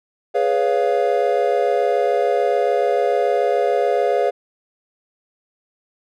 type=chord; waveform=triangle; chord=C# dominant seventh; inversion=second; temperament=equal with one note detuned; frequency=415.3 / 493.9 / 560.8 / 698.5 Hz; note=G#4 / B4 / C#5 / E#5; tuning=0 / 0 / +20 / 0 cents; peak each=-19 dBFS; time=0.34-4.31 s; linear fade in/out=20 ms; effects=none